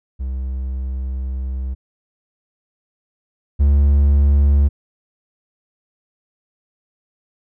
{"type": "tone pair in turn", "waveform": "triangle", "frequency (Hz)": [65, 70.89], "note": ["C2", "C#2"], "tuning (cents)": [-11, 39], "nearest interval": "major second", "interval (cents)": 150, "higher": "second", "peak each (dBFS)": [-19, -8], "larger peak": "second", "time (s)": [[0.19, 1.75], [3.59, 4.69]], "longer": "first", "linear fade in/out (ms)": 20, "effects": []}